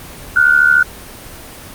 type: tone pair together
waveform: sine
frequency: 1426.6 / 1500 Hz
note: F6 / F#6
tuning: +36 / +23 cents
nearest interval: minor second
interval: 87 cents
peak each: -10 dBFS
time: 0.36-0.83 s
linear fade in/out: 5 ms
effects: pink hiss -33 dBFS RMS until 1.74 s + Opus 24 kbps